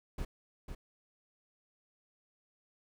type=noise with echo; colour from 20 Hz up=brown; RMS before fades=-37 dBFS; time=0.18-0.25 s; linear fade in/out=5 ms; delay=500 ms; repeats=1; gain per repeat=-6 dB; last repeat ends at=0.75 s; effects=none